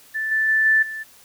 sine tone with level steps, 1760 Hz, A6, in tune, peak -22 / -17 / -15 / -13 / -28 dBFS, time 0.14-1.04 s, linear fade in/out 20 ms, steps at 0.31 / 0.48 / 0.65 / 0.82 s, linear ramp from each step 10 ms, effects white hiss -50 dBFS RMS until 1.24 s

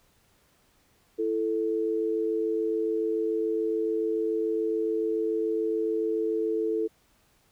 sine tone pair together, 333 / 440 Hz, E4 / A4, +18 / 0 cents, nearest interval perfect fourth, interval 482 cents, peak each -29 / -26 dBFS, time 1.18-6.88 s, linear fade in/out 20 ms, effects pink hiss -65 dBFS RMS until 7.51 s

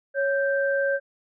sine tone pair together, 554.4 / 1568 Hz, C#5 / G6, 0 / 0 cents, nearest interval octave + tritone, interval 1800 cents, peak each -22 / -26 dBFS, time 0.14-1 s, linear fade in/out 50 ms, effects none

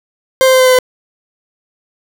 40% pulse tone with pitch steps, 524 / 520.7 / 517.4 / 514.1 / 510.9 / 507.6 Hz, C5 / C5 / C5 / C5 / C5 / B4, +2 / -8 / -19 / -31 / -41 / +47 cents, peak -5 dBFS, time 0.41-0.788 s, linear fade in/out 0 ms, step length 63 ms, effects none

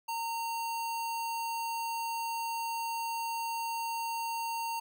sine tone with sample-and-hold, 920 Hz, A#5, 23 cents flat, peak -32 dBFS, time 0.08-4.8 s, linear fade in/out 10 ms, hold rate 3675 Hz, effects none

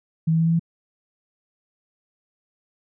sine tone with pitch steps, 161.2 / 162.6 / 164.02 / 165.45 / 166.88 Hz, E3 / E3 / E3 / E3 / E3, -38 / -23 / -8 / +7 / +22 cents, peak -16 dBFS, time 0.27-0.595 s, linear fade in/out 10 ms, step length 65 ms, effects none

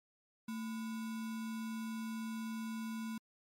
sine tone with sample-and-hold, 223.1 Hz, A3, 24 cents sharp, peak -38 dBFS, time 0.48-3.18 s, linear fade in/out 5 ms, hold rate 1225 Hz, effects MP3 64 kbps

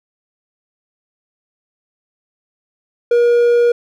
triangle tone, 476.8 Hz, A#4, 39 cents sharp, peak -7 dBFS, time 3.11-3.72 s, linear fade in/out 5 ms, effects none

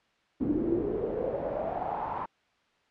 brown noise with band-pass filter sweep, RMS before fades -31 dBFS, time 0.4-2.26 s, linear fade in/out 10 ms, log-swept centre 280 to 1000 Hz, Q 6.2, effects white hiss -68 dBFS RMS until 2.9 s + low-pass 3000 Hz 12 dB/octave

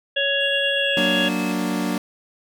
harmonic tone, 557 Hz, C#5, 8 cents sharp, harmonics 1 / 3 / 5 / 6, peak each -24 / -24 / -24 / -24 dBFS, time 0.16-1.29 s, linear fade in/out 10 ms
triangle tone with pitch glide, 2794 to 2592 Hz, F7 to E7, 0 to -30 cents, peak -31 dBFS, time 0.4-1.52 s, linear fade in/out 5 ms, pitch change -130 cents, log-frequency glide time 0.73-0.95 s
40% pulse chord, Gb augmented, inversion none, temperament equal, 185 / 233.1 / 293.7 Hz, Gb3 / Bb3 / D4, 0 / 0 / 0 cents, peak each -25 dBFS, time 0.97-1.98 s, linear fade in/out 2 ms
effects none

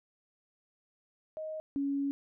sine tone pair in turn, 626 / 279.4 Hz, D#5 / C#4, +10 / +14 cents, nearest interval octave + major second, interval 1396 cents, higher first, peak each -36 / -29 dBFS, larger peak second, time 1.37-1.6 / 1.76-2.11 s, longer second, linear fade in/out 0 ms, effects none

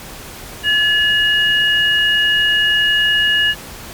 sine tone pair together, 1710 / 2876 Hz, A6 / F#7, -50 / -50 cents, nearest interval major sixth, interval 900 cents, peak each -14 dBFS, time 0.63-3.55 s, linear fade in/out 50 ms, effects pink hiss -33 dBFS RMS until 3.93 s + MP3 96 kbps

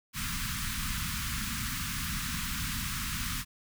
pink band-stop noise, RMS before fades -34 dBFS, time 0.13-3.45 s, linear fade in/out 50 ms, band 250 to 1100 Hz, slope 48 dB/octave, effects none

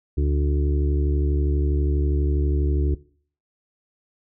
harmonic tone, 72.3 Hz, D2, 27 cents flat, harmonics 1 / 2 / 4 / 5 / 6, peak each -19 / -28 / -30 / -30 / -38 dBFS, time 0.17-2.95 s, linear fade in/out 10 ms, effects noise-tail reverb RT60 0.5 s tail -20 dB re dry

